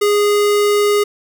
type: tone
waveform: square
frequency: 412.7 Hz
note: G#4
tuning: 11 cents flat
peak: -12 dBFS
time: 0.01-1.04 s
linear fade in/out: 10 ms
effects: none